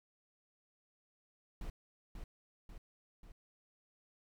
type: noise with echo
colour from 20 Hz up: brown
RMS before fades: -42 dBFS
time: 1.61-1.7 s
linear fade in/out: 2 ms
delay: 540 ms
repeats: 3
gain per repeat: -4 dB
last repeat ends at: 3.32 s
effects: none